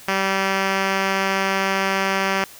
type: tone with low-pass filter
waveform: 5% pulse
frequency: 193.4 Hz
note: G3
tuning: 23 cents flat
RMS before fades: -21 dBFS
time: 0.08-2.44 s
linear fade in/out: 2 ms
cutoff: 4200 Hz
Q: 1.1
effects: white hiss -43 dBFS RMS until 2.59 s